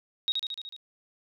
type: tone with echo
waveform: sine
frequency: 3772 Hz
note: A#7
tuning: 20 cents sharp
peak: -23 dBFS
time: 0.28-0.32 s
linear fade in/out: 0 ms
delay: 74 ms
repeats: 6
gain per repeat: -3 dB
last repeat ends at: 0.764 s
effects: none